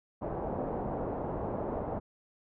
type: low-pass noise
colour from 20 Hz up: white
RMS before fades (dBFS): -35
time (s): 0.21-2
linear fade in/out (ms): 20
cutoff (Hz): 780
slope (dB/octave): 24
effects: none